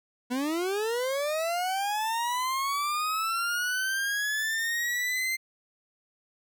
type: linear sweep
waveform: 40% pulse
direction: up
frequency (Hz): 239.6 to 2093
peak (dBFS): -26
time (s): 0.3-5.37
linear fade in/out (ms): 20
effects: none